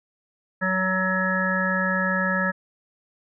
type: harmonic tone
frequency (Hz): 187.2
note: F#3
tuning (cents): +20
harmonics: 1 / 3 / 5 / 7 / 9 / 10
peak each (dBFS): -26 / -29 / -33 / -29 / -24 / -33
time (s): 0.61-2.52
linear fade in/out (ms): 20
effects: none